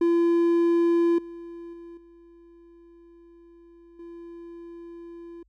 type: tone with level steps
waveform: triangle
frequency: 340 Hz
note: F4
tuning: 46 cents flat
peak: -16 / -35 / -38 / -47 / -37 dBFS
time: 0.01-5.43 s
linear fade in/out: 5 ms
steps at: 1.18 / 1.73 / 1.97 / 3.99 s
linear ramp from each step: 5 ms
effects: added 50 Hz sine -62 dBFS peak until 5.48 s